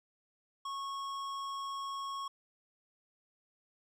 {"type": "tone with hard clipping", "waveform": "triangle", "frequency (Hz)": 1099, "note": "C#6", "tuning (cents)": -15, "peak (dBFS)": -39, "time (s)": [0.65, 2.28], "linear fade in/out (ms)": 5, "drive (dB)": 16, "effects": []}